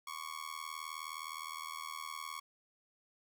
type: tone with amplitude modulation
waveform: sawtooth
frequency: 1108 Hz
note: C#6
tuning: 1 cent flat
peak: -34 dBFS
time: 0.07-2.4 s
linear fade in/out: 5 ms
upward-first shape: sine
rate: 79.4 Hz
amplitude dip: 95%
effects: none